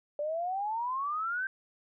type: exponential sweep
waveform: sine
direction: up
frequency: 578 to 1581 Hz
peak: -30 dBFS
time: 0.19-1.47 s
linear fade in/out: 2 ms
effects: none